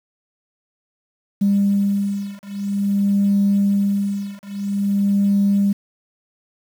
sine beating tone pair, 200 / 200.5 Hz, G3 / G3, +35 / +39 cents, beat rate 0.5 Hz, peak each -18 dBFS, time 1.41-5.73 s, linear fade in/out 10 ms, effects tanh soft clip ceiling -9 dBFS + 7-bit

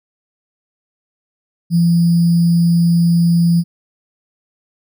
sine tone with sample-and-hold, 170 Hz, F3, 46 cents flat, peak -9 dBFS, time 1.7-3.64 s, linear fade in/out 50 ms, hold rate 4900 Hz, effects none

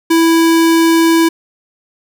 square tone, 329.6 Hz, E4, in tune, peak -8 dBFS, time 0.1-1.29 s, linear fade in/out 10 ms, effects none

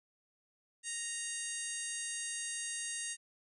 harmonic tone with a mistuned harmonic, 932.3 Hz, A#5, in tune, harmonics 2 / 3 / 4 / 5 / 6 / 7 / 8 / 9 / 10, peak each -46 / -48 / -50 / -51 / -52 / -44 / -49 / -43 / -44 dBFS, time 0.83-3.17 s, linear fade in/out 50 ms, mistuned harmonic 6, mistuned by +51 cents, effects none

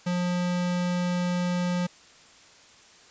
square tone, 177.8 Hz, F3, 31 cents sharp, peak -25 dBFS, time 0.06-1.87 s, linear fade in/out 10 ms, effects white hiss -53 dBFS RMS until 3.1 s + resampled to 16000 Hz

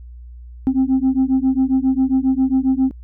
sine beating tone pair, 259.7 / 267.1 Hz, C4 / C4, -13 / +36 cents, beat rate 7.4 Hz, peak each -15 dBFS, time 0.67-2.91 s, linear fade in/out 0 ms, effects tanh soft clip ceiling -10 dBFS + added 60 Hz sine -34 dBFS peak until 3.03 s

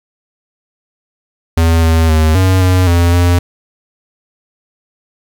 square tone with pitch steps, 82.5 / 81.4 / 78.7 / 93.7 / 92 / 86.1 / 87.7 Hz, E2 / E2 / D#2 / F#2 / F#2 / F2 / F2, +2 / -21 / +20 / +22 / -9 / -24 / +8 cents, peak -8 dBFS, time 1.57-3.39 s, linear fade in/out 5 ms, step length 260 ms, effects 7-bit

